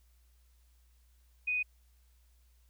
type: tone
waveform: sine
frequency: 2489 Hz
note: D#7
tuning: in tune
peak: -29 dBFS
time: 1.47-1.63 s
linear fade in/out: 10 ms
effects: added 60 Hz sine -62 dBFS peak until 2.69 s + white hiss -74 dBFS RMS until 2.69 s